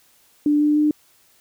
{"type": "tone with pitch steps", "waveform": "sine", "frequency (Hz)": [295.1, 297.8, 300.6], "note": ["D4", "D4", "D4"], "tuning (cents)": [8, 24, 40], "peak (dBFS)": -14, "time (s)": [0.46, 0.91], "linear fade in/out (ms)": 2, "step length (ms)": 150, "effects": ["white hiss -57 dBFS RMS until 1.4 s"]}